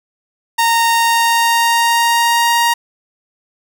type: tone with pitch glide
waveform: sawtooth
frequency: 924 to 938.5 Hz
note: A#5 to A#5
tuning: -16 to +11 cents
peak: -7 dBFS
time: 0.58-2.74 s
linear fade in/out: 10 ms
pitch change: +27 cents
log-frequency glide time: 0.89-2.6 s
effects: none